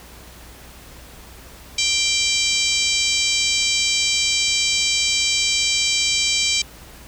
harmonic tone, 785 Hz, G5, 2 cents sharp, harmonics 3 / 4 / 5 / 6 / 7 / 8 / 9 / 10, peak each -23 / -24 / -25 / -26 / -26 / -27 / -28 / -28 dBFS, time 1.78-6.62 s, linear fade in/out 5 ms, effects added 60 Hz sine -44 dBFS peak until 7.07 s + pink hiss -43 dBFS RMS until 7.07 s

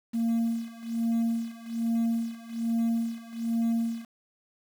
sine tone with tremolo, 230 Hz, A#3, 23 cents flat, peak -20 dBFS, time 0.13-4.06 s, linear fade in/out 20 ms, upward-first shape sine, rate 1.2 Hz, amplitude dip 95%, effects tanh soft clip ceiling -22 dBFS + 8-bit

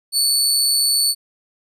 25% pulse tone, 4466 Hz, C#8, 12 cents sharp, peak -10 dBFS, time 0.12-1.15 s, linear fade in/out 50 ms, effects none

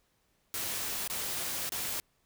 white noise with dropouts, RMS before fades -35 dBFS, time 0.54-2 s, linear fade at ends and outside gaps 0 ms, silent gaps 1.076-1.099 / 1.692-1.721 s, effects pink hiss -73 dBFS RMS until 2.25 s

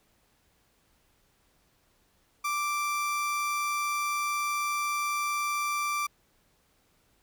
30% pulse tone, 1174.7 Hz, D6, in tune, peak -25 dBFS, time 2.44-6.07 s, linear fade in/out 10 ms, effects pink hiss -68 dBFS RMS until 7.22 s

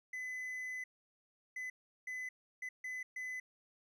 triangle tone bursts at uneven times, 2014 Hz, B6, 33 cents sharp, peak -38 dBFS, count 6, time 0.13-0.84 / 1.56-1.7 / 2.07-2.29 / 2.62-2.69 / 2.84-3.03 / 3.16-3.4 s, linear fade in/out 5 ms, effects none

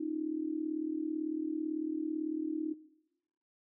sine tone with amplitude modulation, 312 Hz, D#4, 5 cents sharp, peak -29 dBFS, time 0-2.74 s, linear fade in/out 10 ms, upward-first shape sine, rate 38 Hz, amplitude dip 85%, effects noise-tail reverb RT60 0.9 s tail -18 dB re dry

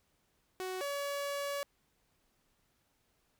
sawtooth tone pair in turn, 371.8 / 566.7 Hz, F#4 / C#5, +8 / +38 cents, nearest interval perfect fifth, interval 730 cents, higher second, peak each -33 / -31 dBFS, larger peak second, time 0.6-0.81 / 0.81-1.63 s, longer second, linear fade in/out 0 ms, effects pink hiss -75 dBFS RMS until 3.39 s

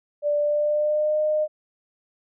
sine tone with pitch glide, 587.3 to 611.5 Hz, D5 to D#5, 0 to -30 cents, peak -19 dBFS, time 0.22-1.48 s, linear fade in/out 50 ms, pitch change +70 cents, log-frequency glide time 0.37-1.2 s, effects none

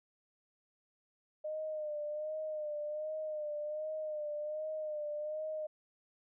sine tone with vibrato, 609 Hz, D#5, 37 cents flat, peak -36 dBFS, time 1.44-5.67 s, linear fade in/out 10 ms, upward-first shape sine, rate 1.3 Hz, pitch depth 43 cents each way, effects none

